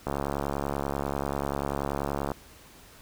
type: click train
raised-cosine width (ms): 1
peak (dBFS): -15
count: 159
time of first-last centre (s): 0.07-2.318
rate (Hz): 70.3
effects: pink hiss -52 dBFS RMS until 3.01 s